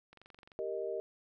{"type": "click train", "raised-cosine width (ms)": 0.3, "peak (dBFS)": -39, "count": 10, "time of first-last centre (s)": [0.13, 0.518], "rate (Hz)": 23.2}
{"type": "chord", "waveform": "sine", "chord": "Eb major", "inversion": "first", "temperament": "equal", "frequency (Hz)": [392, 466.2, 622.3], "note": ["G4", "Bb4", "Eb5"], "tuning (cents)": [0, 0, 0], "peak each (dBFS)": -39, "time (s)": [0.59, 1], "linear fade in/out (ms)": 0}
{"effects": []}